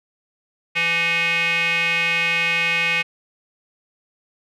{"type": "tone with band-pass filter", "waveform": "square", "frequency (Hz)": 168, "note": "E3", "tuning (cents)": 33, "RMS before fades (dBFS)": -20, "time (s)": [0.75, 3.03], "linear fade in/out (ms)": 20, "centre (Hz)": 2400, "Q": 7.4, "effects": []}